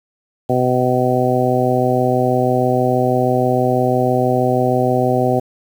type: harmonic tone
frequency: 126.2 Hz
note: B2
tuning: 38 cents sharp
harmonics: 1 / 2 / 3 / 4 / 5 / 6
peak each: -20 / -20 / -20 / -20 / -20 / -20 dBFS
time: 0.49-5.4 s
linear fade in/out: 10 ms
effects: 7-bit